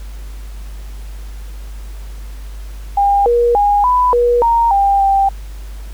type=tone with pitch steps; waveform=sine; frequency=803 / 476.5 / 818 / 995 / 481.6 / 930 / 795 / 786 Hz; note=G5 / A#4 / G#5 / B5 / B4 / A#5 / G5 / G5; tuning=+41 / +38 / -26 / +13 / -44 / -4 / +24 / +4 cents; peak=-9 dBFS; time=2.97-5.29 s; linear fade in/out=5 ms; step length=290 ms; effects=added 50 Hz sine -26 dBFS peak until 5.93 s + pink hiss -43 dBFS RMS until 5.93 s